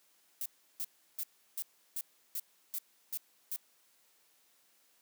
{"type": "noise bursts", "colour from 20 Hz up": "violet", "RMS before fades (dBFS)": -37, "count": 9, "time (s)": [0.41, 3.562], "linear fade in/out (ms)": 2, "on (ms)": 48, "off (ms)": 340, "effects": ["white hiss -69 dBFS RMS until 5.01 s", "high-pass 200 Hz 12 dB/octave"]}